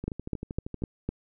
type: two click trains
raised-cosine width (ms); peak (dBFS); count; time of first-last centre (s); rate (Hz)
3; -16 / -22; 5 / 11; 0.08-1.09 / 0.04-0.821; 3.96 / 12.8
effects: none